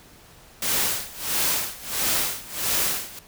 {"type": "noise with tremolo", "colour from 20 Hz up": "white", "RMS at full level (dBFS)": -22, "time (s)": [0.62, 3.19], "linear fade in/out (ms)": 2, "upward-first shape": "sine", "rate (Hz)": 1.5, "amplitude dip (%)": 90, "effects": ["pink hiss -50 dBFS RMS until 3.27 s"]}